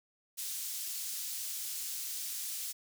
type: high-pass noise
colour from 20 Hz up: pink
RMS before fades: -39 dBFS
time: 0.37-2.73 s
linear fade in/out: 20 ms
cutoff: 5700 Hz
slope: 12 dB/octave
effects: none